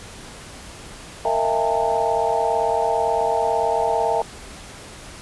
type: tone cluster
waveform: sine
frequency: 460.2 / 641 / 679 / 815 / 904 Hz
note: A#4 / E5 / F5 / G#5 / A5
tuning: -22 / -49 / -49 / -33 / +47 cents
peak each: -24 dBFS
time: 1.25-4.22 s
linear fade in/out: 2 ms
effects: pink hiss -39 dBFS RMS until 5.21 s + resampled to 24000 Hz